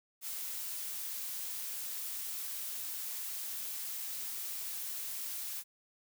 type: noise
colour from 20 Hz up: blue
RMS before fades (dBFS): -40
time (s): 0.21-5.64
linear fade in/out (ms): 50
effects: none